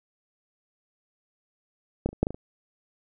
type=clicks; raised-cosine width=2 ms; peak=-11 / -21 / -30 / -7 / -14 / -20 / -27 dBFS; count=7; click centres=2.06 / 2.09 / 2.13 / 2.23 / 2.269 / 2.306 / 2.345 s; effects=none